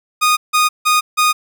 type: tone bursts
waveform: sawtooth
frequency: 1235 Hz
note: D#6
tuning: 13 cents flat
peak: -7 dBFS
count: 4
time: 0.21-1.33 s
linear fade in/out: 20 ms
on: 160 ms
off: 160 ms
effects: none